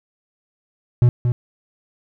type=tone with echo; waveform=triangle; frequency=121.7 Hz; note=B2; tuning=25 cents flat; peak=-7 dBFS; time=1.02-1.09 s; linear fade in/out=0 ms; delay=230 ms; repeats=1; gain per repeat=-6 dB; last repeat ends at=1.32 s; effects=none